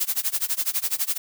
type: noise with tremolo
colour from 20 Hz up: blue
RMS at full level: -22 dBFS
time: 0-1.18 s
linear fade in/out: 10 ms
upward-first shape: sine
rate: 12 Hz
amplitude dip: 95%
effects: none